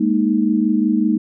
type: chord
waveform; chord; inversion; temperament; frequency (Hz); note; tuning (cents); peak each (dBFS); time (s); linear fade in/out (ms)
sine; Ab suspended second; none; equal; 207.7 / 233.1 / 311.1; Ab3 / Bb3 / Eb4; 0 / 0 / 0; -18; 0-1.18; 10
effects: none